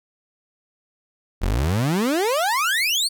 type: exponential sweep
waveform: 30% pulse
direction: up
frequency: 39 to 4637 Hz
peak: -16 dBFS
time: 1.41-3.09 s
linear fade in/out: 20 ms
effects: none